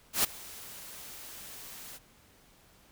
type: noise with ADSR envelope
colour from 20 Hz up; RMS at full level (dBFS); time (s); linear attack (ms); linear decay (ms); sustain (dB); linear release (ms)
white; -24; 0.13-1.99; 110; 12; -22; 32
effects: pink hiss -61 dBFS RMS until 2.91 s